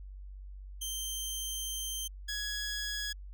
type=tone pair in turn; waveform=15% pulse; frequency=3136 / 1672.3 Hz; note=G7 / G#6; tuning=0 / +12 cents; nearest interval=major seventh; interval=1088 cents; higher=first; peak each=-28 dBFS; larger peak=neither; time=0.81-2.08 / 2.28-3.13 s; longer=first; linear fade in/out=10 ms; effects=added 48 Hz sine -43 dBFS peak until 3.33 s